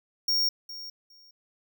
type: tone with echo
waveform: square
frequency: 5550 Hz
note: F8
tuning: 12 cents flat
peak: -23 dBFS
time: 0.28-0.49 s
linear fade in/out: 5 ms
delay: 410 ms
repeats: 2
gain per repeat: -15 dB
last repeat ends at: 1.31 s
effects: none